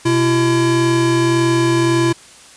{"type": "tone pair together", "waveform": "square", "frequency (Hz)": [126.31, 337.2], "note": ["B2", "E4"], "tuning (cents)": [39, 39], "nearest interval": "octave + perfect fourth", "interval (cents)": 1700, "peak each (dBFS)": [-19, -14], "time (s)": [0.05, 2.13], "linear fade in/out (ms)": 10, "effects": ["white hiss -42 dBFS RMS until 2.56 s", "resampled to 22050 Hz"]}